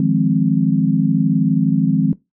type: chord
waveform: sine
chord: F minor seventh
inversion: third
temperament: equal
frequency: 155.56 / 174.61 / 207.7 / 261.6 Hz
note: Eb3 / F3 / Ab3 / C4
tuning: 0 / 0 / 0 / 0 cents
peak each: -18 dBFS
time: 0-2.13 s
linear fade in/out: 2 ms
effects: noise-tail reverb RT60 0.2 s tail -20 dB re dry